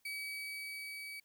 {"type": "tone with level ramp", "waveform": "35% pulse", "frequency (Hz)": 2281, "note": "C#7", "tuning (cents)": 49, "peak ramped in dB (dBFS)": [-37, -42], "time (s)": [0.05, 1.2], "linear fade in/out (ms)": 5, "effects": ["white hiss -75 dBFS RMS until 1.24 s"]}